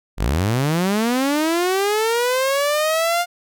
sawtooth linear sweep, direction up, 39.59 to 709 Hz, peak -13 dBFS, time 0.17-3.26 s, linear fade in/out 50 ms, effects none

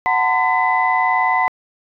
sine tone cluster, 742 / 901 / 1020 / 2004 Hz, F#5 / A5 / C6 / B6, +5 / +41 / -44 / +25 cents, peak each -19 dBFS, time 0.06-1.48 s, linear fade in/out 0 ms, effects tanh soft clip ceiling -3 dBFS

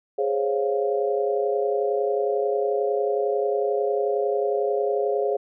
sine chord, Db major seventh, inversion second, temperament equal, 415.3 / 523.3 / 554.4 / 698.5 Hz, Ab4 / C5 / Db5 / F5, 0 / 0 / 0 / 0 cents, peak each -23 / -29 / -27 / -29 dBFS, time 0.18-5.37 s, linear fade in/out 10 ms, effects none

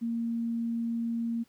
sine tone, 231.7 Hz, A#3, 10 cents flat, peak -28 dBFS, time 0.01-1.44 s, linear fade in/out 20 ms, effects pink hiss -66 dBFS RMS until 1.48 s + high-pass 100 Hz 12 dB/octave

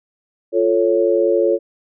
sine chord, F augmented, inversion none, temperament equal, 349.2 / 440 / 554.4 Hz, F4 / A4 / C#5, 0 / 0 / 0 cents, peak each -17 dBFS, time 0.52-1.59 s, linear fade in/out 50 ms, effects none

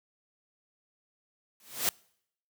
white noise with exponential growth, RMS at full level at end -24 dBFS, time 1.6-1.89 s, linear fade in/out 1 ms, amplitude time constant 63 ms, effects noise-tail reverb RT60 0.7 s tail -26 dB re dry + high-pass 100 Hz 12 dB/octave

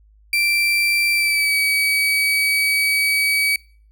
35% pulse tone with pitch glide, 2349 to 2276 Hz, D7 to C#7, 0 to +45 cents, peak -14 dBFS, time 0.33-3.56 s, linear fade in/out 2 ms, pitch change -55 cents, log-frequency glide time 1.13-1.55 s, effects noise-tail reverb RT60 0.5 s tail -26 dB re dry + added 52 Hz sine -49 dBFS peak until 3.91 s

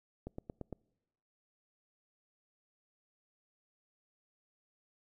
click train, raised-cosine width 2 ms, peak -28 dBFS, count 5, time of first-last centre 0.27-0.727 s, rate 8.75 Hz, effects noise-tail reverb RT60 1.0 s tail -26 dB re dry

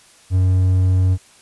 triangle tone, 92.7 Hz, F#2, 4 cents sharp, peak -10 dBFS, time 0.3-1.18 s, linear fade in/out 50 ms, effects white hiss -49 dBFS RMS until 1.41 s + resampled to 24000 Hz

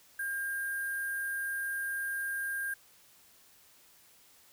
sine tone with sample-and-hold, 1606 Hz, G6, 41 cents sharp, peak -32 dBFS, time 0.19-2.74 s, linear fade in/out 5 ms, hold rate 11025 Hz, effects white hiss -61 dBFS RMS until 4.52 s

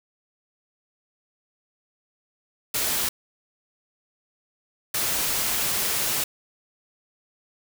white noise bursts at uneven times, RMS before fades -25 dBFS, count 2, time 2.74-3.09 / 4.94-6.24 s, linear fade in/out 5 ms, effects none

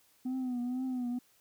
sine tone with vibrato, 251.2 Hz, B3, 30 cents sharp, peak -29 dBFS, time 0.25-1.19 s, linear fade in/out 10 ms, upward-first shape triangle, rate 2.1 Hz, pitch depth 76 cents each way, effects tanh soft clip ceiling -31 dBFS + white hiss -67 dBFS RMS until 1.4 s

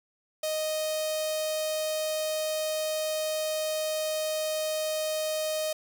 sawtooth tone with notch filter, 622.3 Hz, D#5, in tune, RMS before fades -30 dBFS, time 0.43-5.73 s, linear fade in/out 5 ms, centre 1500 Hz, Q 0.6, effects none

